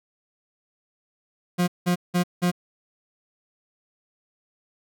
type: tone bursts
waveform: 40% pulse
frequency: 177.4 Hz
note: F3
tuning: 27 cents sharp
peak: -18 dBFS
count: 4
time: 1.58-2.516 s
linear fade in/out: 20 ms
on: 99 ms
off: 180 ms
effects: none